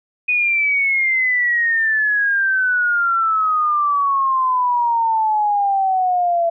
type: exponential sweep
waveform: sine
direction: down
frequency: 2489 to 670 Hz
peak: -14 dBFS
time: 0.28-6.5 s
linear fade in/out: 10 ms
effects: none